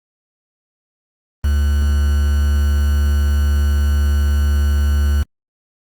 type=tone with quantisation; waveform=triangle; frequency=72 Hz; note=D2; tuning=34 cents flat; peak=-10 dBFS; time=1.44-5.23 s; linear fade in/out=5 ms; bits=5; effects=Opus 24 kbps